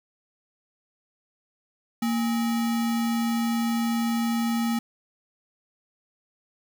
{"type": "tone with sample-and-hold", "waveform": "sine", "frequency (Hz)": 231.3, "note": "A#3", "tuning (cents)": -13, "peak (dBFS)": -22, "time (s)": [2.02, 4.79], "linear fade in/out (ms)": 5, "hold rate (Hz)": 1050, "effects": []}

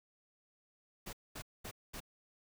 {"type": "noise bursts", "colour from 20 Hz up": "pink", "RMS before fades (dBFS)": -45, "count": 4, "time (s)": [1.06, 2.004], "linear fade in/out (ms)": 10, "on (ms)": 71, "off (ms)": 220, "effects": []}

